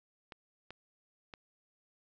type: clicks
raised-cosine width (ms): 0.3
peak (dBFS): -30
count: 3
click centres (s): 0.322 / 0.706 / 1.338
effects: resampled to 16000 Hz